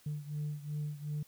sine beating tone pair, 148 / 150.7 Hz, D3 / D3, +14 / +45 cents, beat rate 2.7 Hz, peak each -36 / -39 dBFS, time 0.06-1.23 s, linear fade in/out 5 ms, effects tanh soft clip ceiling -31 dBFS + white hiss -63 dBFS RMS until 1.27 s

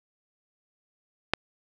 click, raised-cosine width 0.3 ms, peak -5 dBFS, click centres 1.336 s, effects none

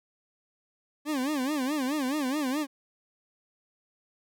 40% pulse tone with vibrato, 279 Hz, C#4, 11 cents sharp, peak -26 dBFS, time 1.05-2.67 s, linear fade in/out 50 ms, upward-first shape sine, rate 4.7 Hz, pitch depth 180 cents each way, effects none

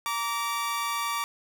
sawtooth tone pair together, 932.3 / 1158.3 Hz, A#5 / D6, 0 / -24 cents, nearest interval major third, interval 376 cents, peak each -29 / -25 dBFS, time 0.06-1.24 s, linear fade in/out 0 ms, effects none

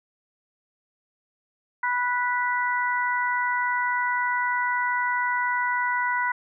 harmonic tone, 491.9 Hz, B4, 7 cents flat, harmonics 2 / 3 / 4, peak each -25 / -27 / -28 dBFS, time 1.83-6.32 s, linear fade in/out 5 ms, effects none

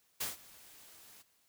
white noise with ADSR envelope, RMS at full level -35 dBFS, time 0.2-1.23 s, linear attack 12 ms, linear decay 150 ms, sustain -22 dB, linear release 19 ms, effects white hiss -72 dBFS RMS until 1.48 s

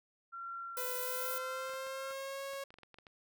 sine tone with tremolo, 1369 Hz, F6, 35 cents flat, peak -40 dBFS, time 0.32-2.13 s, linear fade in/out 20 ms, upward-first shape sine, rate 1.1 Hz, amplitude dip 65%
violet noise, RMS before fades -40 dBFS, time 0.77-1.38 s, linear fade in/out 0 ms
sawtooth tone with pitch glide, 501 to 549.5 Hz, B4 to C#5, +25 to -15 cents, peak -36 dBFS, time 0.77-2.64 s, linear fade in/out 5 ms, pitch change +160 cents, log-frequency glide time 0.98-2.44 s
clicks, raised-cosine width 0.3 ms, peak -38 dBFS, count 12, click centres 1.695 / 1.737 / 1.868 / 2.109 / 2.534 / 2.705 / 2.741 / 2.786 / 2.833 / 2.943 / 2.986 / 3.068 s
effects none

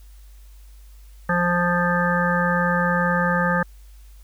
harmonic tone, 175.5 Hz, F3, 9 cents sharp, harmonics 1 / 3 / 5 / 7 / 9 / 10, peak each -22 / -25 / -27 / -25 / -25 / -27 dBFS, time 1.29-3.63 s, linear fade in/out 5 ms, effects added 50 Hz sine -42 dBFS peak until 4.23 s + white hiss -58 dBFS RMS until 4.23 s

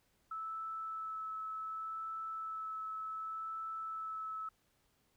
sine tone with vibrato, 1308 Hz, E6, 14 cents flat, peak -39 dBFS, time 0.31-4.49 s, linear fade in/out 5 ms, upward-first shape sine, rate 0.67 Hz, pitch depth 10 cents each way, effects pink hiss -75 dBFS RMS until 5.16 s

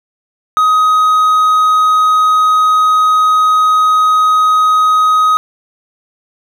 triangle tone, 1258 Hz, D#6, 19 cents sharp, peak -5 dBFS, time 0.57-5.37 s, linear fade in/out 0 ms, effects none

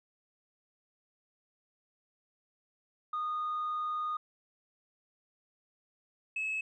sine tone pair in turn, 1231 / 2587 Hz, D#6 / E7, -19 / -33 cents, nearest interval octave + minor second, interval 1286 cents, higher second, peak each -30 / -30 dBFS, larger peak neither, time 3.13-4.17 / 6.36-6.61 s, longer first, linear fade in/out 5 ms, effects tanh soft clip ceiling -29 dBFS

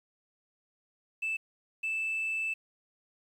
sine tone bursts at uneven times, 2637 Hz, E7, in tune, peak -28 dBFS, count 2, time 1.22-1.37 / 1.83-2.54 s, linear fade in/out 10 ms, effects tanh soft clip ceiling -27 dBFS + 10-bit

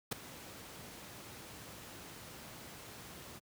pink noise with ADSR envelope, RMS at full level -32 dBFS, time 0.11-3.4 s, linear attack 13 ms, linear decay 7 ms, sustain -18 dB, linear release 28 ms, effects high-pass 80 Hz 12 dB/octave

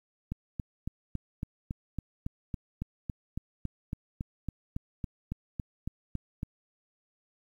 click train, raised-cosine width 5 ms, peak -21 dBFS, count 23, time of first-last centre 0.32-6.431 s, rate 3.6 Hz, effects 10-bit

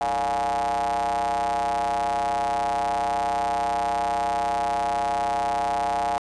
square ring-modulated tone, 65.41 Hz, C2, in tune, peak -20 dBFS, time 0.01-6.18 s, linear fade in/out 0 ms, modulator 769 Hz, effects resampled to 22050 Hz + 10-bit

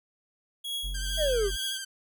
45% pulse tone with tremolo, 3322 Hz, G#7, in tune, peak -29 dBFS, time 0.64-1.78 s, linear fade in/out 10 ms, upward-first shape triangle, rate 2.2 Hz, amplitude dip 95%
triangle tone, 45.68 Hz, F#1, 21 cents flat, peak -29 dBFS, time 0.83-1.57 s, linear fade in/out 20 ms
10% pulse tone with vibrato, 1568 Hz, G6, in tune, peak -26 dBFS, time 0.94-1.85 s, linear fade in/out 10 ms, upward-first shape triangle, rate 13 Hz, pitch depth 42 cents each way
triangle exponential sweep, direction down, 659.3 to 370.6 Hz, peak -22 dBFS, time 1.17-1.51 s, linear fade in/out 50 ms
effects none

